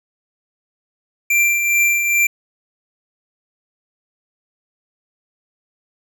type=tone with tremolo; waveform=square; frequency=2360 Hz; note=D7; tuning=8 cents sharp; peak=-12 dBFS; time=1.3-2.27 s; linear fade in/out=5 ms; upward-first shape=triangle; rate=2.4 Hz; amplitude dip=50%; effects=none